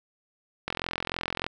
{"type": "click train", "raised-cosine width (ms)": 0.3, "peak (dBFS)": -13, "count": 35, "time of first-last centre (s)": [0.68, 1.465], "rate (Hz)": 43.3, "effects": []}